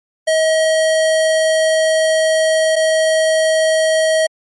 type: tone pair in turn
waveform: square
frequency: 636 / 636 Hz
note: D#5 / D#5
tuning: +38 / +38 cents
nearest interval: unison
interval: 0 cents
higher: neither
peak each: -12 dBFS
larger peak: neither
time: 0.27-2.76 / 2.76-4.27 s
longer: first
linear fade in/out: 10 ms
effects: MP3 48 kbps